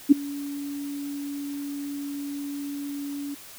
sine tone with ADSR envelope, 284.5 Hz, C#4, 45 cents sharp, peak -7 dBFS, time 0.09-3.35 s, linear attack 28 ms, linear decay 11 ms, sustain -23 dB, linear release 12 ms, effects white hiss -45 dBFS RMS until 3.58 s

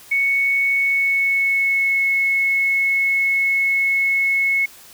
sine tone with pitch glide, 2217 to 2190 Hz, C#7 to C#7, 0 to -22 cents, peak -15 dBFS, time 0.11-4.66 s, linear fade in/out 10 ms, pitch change -22 cents, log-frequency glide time 0.72-2.05 s, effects white hiss -44 dBFS RMS until 4.93 s

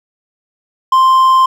triangle tone, 1046.5 Hz, C6, in tune, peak -4 dBFS, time 0.92-1.46 s, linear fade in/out 5 ms, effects none

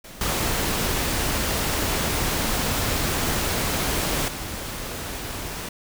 pink noise with level steps, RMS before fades -41 / -24 / -32 dBFS, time 0.04-5.69 s, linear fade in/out 5 ms, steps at 0.21 / 4.28 s, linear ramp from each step 2 ms, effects none

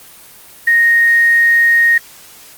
sine tone with quantisation, 1862 Hz, A#6, 2 cents flat, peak -7 dBFS, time 0.67-1.98 s, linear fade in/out 5 ms, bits 5, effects white hiss -39 dBFS RMS until 2.57 s + Opus 24 kbps

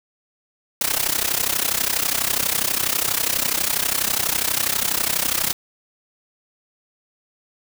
white noise with amplitude modulation, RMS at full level -18 dBFS, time 0.81-5.53 s, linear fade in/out 2 ms, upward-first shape sine, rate 32.2 Hz, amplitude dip 85%, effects none

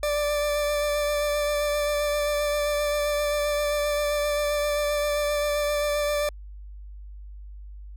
40% pulse tone with vibrato, 588 Hz, D5, 2 cents sharp, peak -22 dBFS, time 0.03-6.29 s, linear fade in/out 2 ms, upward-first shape sine, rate 7.6 Hz, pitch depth 15 cents each way, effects added 50 Hz sine -38 dBFS peak until 7.96 s

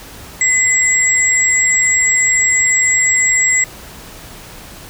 sine tone pair together, 2022 / 7647 Hz, B6 / A#8, +40 / +43 cents, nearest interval octave + major seventh, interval 2303 cents, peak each -13 dBFS, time 0.41-3.64 s, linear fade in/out 2 ms, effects pink hiss -35 dBFS RMS until 4.89 s

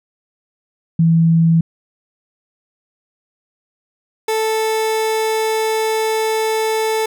sine / 30% pulse tone pair in turn, 164.81 / 440 Hz, E3 / A4, 0 / 0 cents, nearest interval octave + perfect fourth, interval 1700 cents, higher second, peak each -9 / -13 dBFS, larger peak first, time 0.99-1.61 / 4.28-7.06 s, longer second, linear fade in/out 5 ms, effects none

